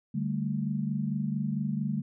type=chord; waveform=sine; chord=D suspended fourth; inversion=none; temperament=just; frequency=146.83 / 195.78 / 220.2 Hz; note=D3 / G3 / A3; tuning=0 / -2 / +2 cents; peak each=-32 dBFS; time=0.14-2.02 s; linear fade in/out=10 ms; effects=none